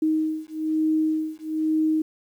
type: beating tone pair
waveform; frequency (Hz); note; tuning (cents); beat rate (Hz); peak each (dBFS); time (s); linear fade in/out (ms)
sine; 312.9 / 314; D#4 / D#4; +10 / +16; 1.1; -24; 0.02-2.02; 5
effects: 9-bit